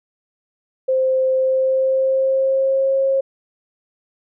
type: tone with pitch glide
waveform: sine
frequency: 522 to 539.2 Hz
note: C5 to C#5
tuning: -4 to -48 cents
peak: -14 dBFS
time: 0.88-3.21 s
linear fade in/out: 10 ms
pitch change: +56 cents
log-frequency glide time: 1.34-2.96 s
effects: none